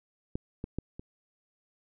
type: clicks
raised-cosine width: 3 ms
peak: -19 / -22 / -19 / -28 dBFS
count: 4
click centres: 0.355 / 0.641 / 0.786 / 0.995 s
effects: none